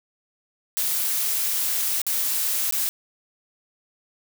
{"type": "noise with dropouts", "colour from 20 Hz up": "blue", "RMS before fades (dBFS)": -24, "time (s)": [0.77, 2.89], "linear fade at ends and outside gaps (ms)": 0, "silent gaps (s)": [[2.017, 2.066], [2.71, 2.724]], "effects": []}